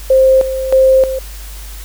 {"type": "tone with tremolo", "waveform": "sine", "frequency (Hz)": 526, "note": "C5", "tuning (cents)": 9, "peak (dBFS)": -5, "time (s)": [0.1, 1.19], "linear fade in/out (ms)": 5, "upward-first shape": "square", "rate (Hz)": 1.6, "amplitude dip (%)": 70, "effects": ["added 50 Hz sine -27 dBFS peak until 1.84 s", "white hiss -35 dBFS RMS until 1.84 s"]}